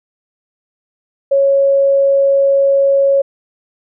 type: tone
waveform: sine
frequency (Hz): 552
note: C#5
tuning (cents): -7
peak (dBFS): -8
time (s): 1.31-3.22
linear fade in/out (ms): 10
effects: none